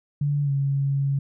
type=tone with pitch glide; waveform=sine; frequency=144.5 to 138.77 Hz; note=D3 to C#3; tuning=-28 to +2 cents; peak=-20 dBFS; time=0.21-1.19 s; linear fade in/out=5 ms; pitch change=-70 cents; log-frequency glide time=0.43-0.51 s; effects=none